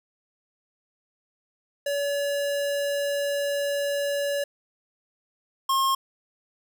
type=tone pair in turn; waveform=square; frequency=569 / 1074.1 Hz; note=C#5 / C6; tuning=+45 / +45 cents; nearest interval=major seventh; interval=1100 cents; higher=second; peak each=-25 / -21 dBFS; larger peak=second; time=1.86-4.44 / 5.69-5.95 s; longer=first; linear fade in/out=5 ms; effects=none